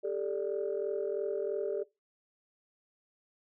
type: chord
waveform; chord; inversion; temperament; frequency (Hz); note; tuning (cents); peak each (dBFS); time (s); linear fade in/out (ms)
sine; G suspended second; none; equal with one note detuned; 397 / 440 / 587.3; G4 / A4 / D5; +22 / 0 / 0; -34 / -34 / -36; 0.03-1.84; 20
effects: noise-tail reverb RT60 0.2 s tail -19 dB re dry + tanh soft clip ceiling -23 dBFS